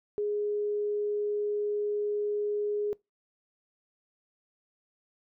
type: tone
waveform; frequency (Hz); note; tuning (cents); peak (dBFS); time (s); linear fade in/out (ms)
sine; 415.3; G#4; 0; -27; 0.18-2.93; 0
effects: noise-tail reverb RT60 0.2 s tail -23 dB re dry